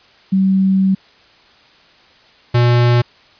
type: tone pair in turn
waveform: sine / square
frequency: 191.4 / 120.57 Hz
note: G3 / B2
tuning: -41 / -41 cents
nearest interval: minor sixth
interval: 800 cents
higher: first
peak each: -10 dBFS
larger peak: neither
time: 0.32-0.95 / 2.54-3.02 s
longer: first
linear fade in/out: 10 ms
effects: white hiss -48 dBFS RMS until 3.39 s + resampled to 11025 Hz